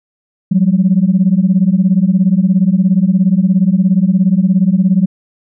sine beating tone pair, 178.8 / 195.8 Hz, F3 / G3, +41 / -2 cents, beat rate 17 Hz, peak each -10 dBFS, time 0.51-5.06 s, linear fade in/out 10 ms, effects tanh soft clip ceiling -1 dBFS

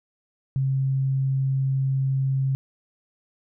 sine tone, 134.3 Hz, C3, 46 cents sharp, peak -20 dBFS, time 0.56-2.55 s, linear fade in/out 0 ms, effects none

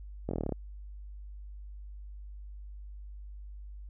slowing click train, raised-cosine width 2 ms, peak -19 dBFS, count 10, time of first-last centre 0.29-0.523 s, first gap 22 ms, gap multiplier 1.04, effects added 50 Hz sine -42 dBFS peak until 3.89 s

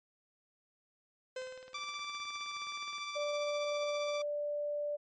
45% pulse tone with exponential decay, 514 Hz, C5, 31 cents flat, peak -37 dBFS, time 1.36-2.15 s, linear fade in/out 5 ms, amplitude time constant 170 ms
click train, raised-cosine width 0.2 ms, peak -37 dBFS, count 31, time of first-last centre 1.42-2.982 s, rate 19.2 Hz
15% pulse tone with tremolo, 1169 Hz, D6, 8 cents flat, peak -31 dBFS, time 1.74-4.22 s, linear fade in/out 5 ms, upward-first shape sine, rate 15 Hz, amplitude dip 35%
sine tone, 587.3 Hz, D5, in tune, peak -33 dBFS, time 3.15-4.97 s, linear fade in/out 20 ms
effects MP3 32 kbps

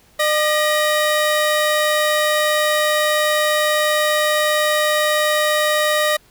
30% pulse tone pair together, 605 / 1896.5 Hz, D#5 / A#6, -49 / +29 cents, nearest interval octave + minor sixth, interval 1978 cents, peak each -14 / -17 dBFS, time 0.19-6.17 s, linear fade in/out 10 ms, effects pink hiss -53 dBFS RMS until 6.3 s

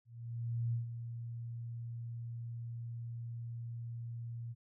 sine tone with ADSR envelope, 117.2 Hz, A#2, 10 cents sharp, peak -31 dBFS, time 0.05-4.55 s, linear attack 680 ms, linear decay 130 ms, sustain -9 dB, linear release 37 ms, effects none

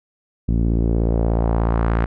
sawtooth tone with low-pass filter sweep, 56.7 Hz, A#1, 47 cents flat, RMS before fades -18 dBFS, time 0.48-2.06 s, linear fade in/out 10 ms, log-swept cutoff 230 to 1700 Hz, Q 1.5, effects none

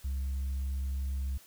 sine tone with tanh clipping, 67.3 Hz, C2, 49 cents sharp, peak -31 dBFS, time 0.04-1.38 s, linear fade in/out 10 ms, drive 1 dB, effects white hiss -57 dBFS RMS until 1.46 s

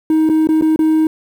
triangle tone with dropouts, 314.9 Hz, D#4, 21 cents sharp, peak -7 dBFS, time 0.1-1.07 s, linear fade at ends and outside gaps 2 ms, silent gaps 0.291-0.297 / 0.472-0.489 / 0.612-0.622 / 0.761-0.791 s, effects tanh soft clip ceiling -3 dBFS + 7-bit

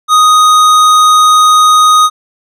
sine tone with hard clipping, 1246 Hz, D#6, 2 cents sharp, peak -5 dBFS, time 0.08-2.1 s, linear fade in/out 50 ms, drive 14 dB, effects none

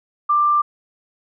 sine tone, 1184 Hz, D6, 14 cents sharp, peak -13 dBFS, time 0.29-0.62 s, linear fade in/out 10 ms, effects none

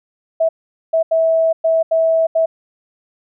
sine tone bursts at uneven times, 651 Hz, E5, 22 cents flat, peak -11 dBFS, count 6, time 0.4-0.49 / 0.93-1.03 / 1.11-1.53 / 1.64-1.83 / 1.91-2.27 / 2.35-2.46 s, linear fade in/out 10 ms, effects none

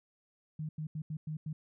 sine tone bursts at uneven times, 154.7 Hz, D#3, 10 cents flat, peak -35 dBFS, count 6, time 0.59-0.69 / 0.78-0.87 / 0.95-1.02 / 1.1-1.17 / 1.27-1.37 / 1.46-1.53 s, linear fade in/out 5 ms, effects none

